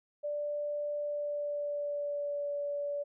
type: tone with pitch glide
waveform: sine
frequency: 587.3 to 575.9 Hz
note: D5 to D5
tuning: 0 to -34 cents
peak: -32 dBFS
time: 0.23-3.04 s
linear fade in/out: 20 ms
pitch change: -34 cents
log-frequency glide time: 0.97-2.52 s
effects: none